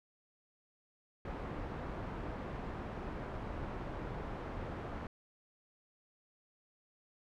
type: low-pass noise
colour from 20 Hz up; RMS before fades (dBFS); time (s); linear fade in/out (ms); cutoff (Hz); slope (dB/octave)
pink; -42; 1.25-5.07; 2; 1300; 12
effects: none